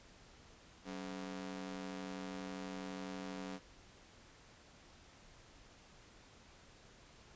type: ring-modulated tone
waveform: sawtooth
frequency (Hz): 234.6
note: A#3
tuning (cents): +11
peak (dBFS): -36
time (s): 0.84-3.6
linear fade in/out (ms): 50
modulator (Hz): 46.1
effects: pink hiss -61 dBFS RMS until 7.35 s + resampled to 16000 Hz